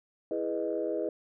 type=chord; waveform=sine; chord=E major seventh; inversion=none; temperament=equal with one note detuned; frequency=329.6 / 415.3 / 493.9 / 617.6 Hz; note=E4 / G#4 / B4 / D#5; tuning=0 / 0 / 0 / -13 cents; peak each=-34 dBFS; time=0.31-1.09 s; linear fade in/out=2 ms; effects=tanh soft clip ceiling -19 dBFS

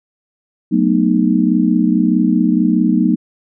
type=chord; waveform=sine; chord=B dominant seventh; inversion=second; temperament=just; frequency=185.21 / 222.2 / 246.9 / 308.7 Hz; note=F#3 / A3 / B3 / D#4; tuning=+2 / +17 / 0 / -14 cents; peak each=-16 dBFS; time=0.71-3.16 s; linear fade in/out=20 ms; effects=none

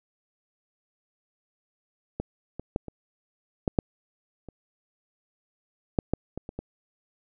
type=clicks; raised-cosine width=2 ms; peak=-16 / -21 / -12 / -24 / -10 / -7 / -28 / -8 / -10 / -20 / -23 / -20 dBFS; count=12; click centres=2.2 / 2.596 / 2.761 / 2.883 / 3.678 / 3.788 / 4.487 / 5.988 / 6.136 / 6.376 / 6.491 / 6.59 s; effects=none

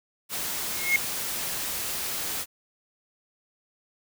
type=noise; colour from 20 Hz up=white; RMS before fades=-31 dBFS; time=0.29-2.46 s; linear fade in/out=50 ms
type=tone with exponential growth; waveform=triangle; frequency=2158 Hz; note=C#7; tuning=47 cents flat; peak=-14 dBFS; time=0.68-0.96 s; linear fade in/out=1 ms; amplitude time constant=60 ms
effects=none

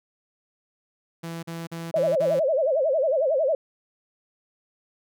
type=tone bursts; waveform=sawtooth; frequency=166.5 Hz; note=E3; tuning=18 cents sharp; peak=-28 dBFS; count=5; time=1.23-2.398 s; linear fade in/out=10 ms; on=200 ms; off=42 ms
type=tone with vibrato; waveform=sine; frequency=582 Hz; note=D5; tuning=16 cents flat; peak=-19 dBFS; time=1.94-3.55 s; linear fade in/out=2 ms; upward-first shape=sine; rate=11 Hz; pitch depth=220 cents each way
effects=none

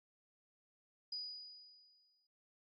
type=tone with exponential decay; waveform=sine; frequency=4929 Hz; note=D#8; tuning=17 cents flat; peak=-39 dBFS; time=1.12-2.27 s; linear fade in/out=5 ms; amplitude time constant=250 ms; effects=AAC 64 kbps

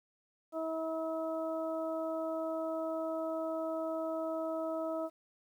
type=harmonic tone; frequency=322.1 Hz; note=E4; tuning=40 cents flat; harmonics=1 / 2 / 3 / 4; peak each=-39 / -35 / -48 / -44 dBFS; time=0.52-5.1 s; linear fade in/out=50 ms; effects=11-bit

